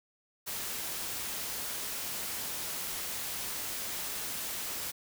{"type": "noise", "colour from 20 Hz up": "white", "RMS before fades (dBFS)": -37, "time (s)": [0.46, 4.92], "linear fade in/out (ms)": 20, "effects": []}